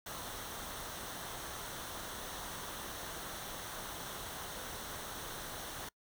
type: noise with comb filter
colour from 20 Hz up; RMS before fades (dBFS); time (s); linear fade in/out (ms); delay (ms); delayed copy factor
pink; -44; 0.06-5.89; 5; 0.41; -0.5
effects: noise-tail reverb RT60 0.1 s tail -25 dB re dry